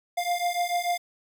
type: beating tone pair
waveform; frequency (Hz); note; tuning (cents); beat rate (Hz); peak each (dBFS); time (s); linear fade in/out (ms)
square; 698.5 / 705.3; F5 / F5; 0 / +17; 6.8; -29 / -28; 0.17-0.98; 10
effects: none